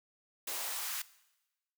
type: noise with high-pass filter sweep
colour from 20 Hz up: white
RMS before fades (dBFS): -38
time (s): 0.47-1.02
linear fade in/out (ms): 5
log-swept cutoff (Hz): 400 to 1400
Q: 1.2
effects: noise-tail reverb RT60 1.0 s tail -19 dB re dry